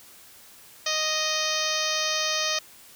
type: harmonic tone with a mistuned harmonic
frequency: 622.3 Hz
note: D#5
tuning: in tune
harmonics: 1 / 2 / 3 / 4 / 5 / 6 / 7 / 8 / 9 / 10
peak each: -33 / -33 / -33 / -33 / -33 / -33 / -33 / -33 / -33 / -33 dBFS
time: 0.86-2.59 s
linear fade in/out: 5 ms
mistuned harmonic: 6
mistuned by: -16 cents
effects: white hiss -50 dBFS RMS until 2.95 s